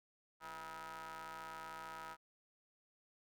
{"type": "ring-modulated tone", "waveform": "sawtooth", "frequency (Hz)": 155.56, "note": "D#3", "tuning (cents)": 0, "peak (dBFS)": -40, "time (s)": [0.4, 2.17], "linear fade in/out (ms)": 50, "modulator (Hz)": 1120, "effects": []}